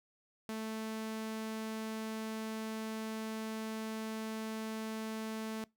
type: tone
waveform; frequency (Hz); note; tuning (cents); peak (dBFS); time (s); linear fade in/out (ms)
sawtooth; 220; A3; 0; -34; 0.49-5.64; 0
effects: noise-tail reverb RT60 0.2 s tail -23 dB re dry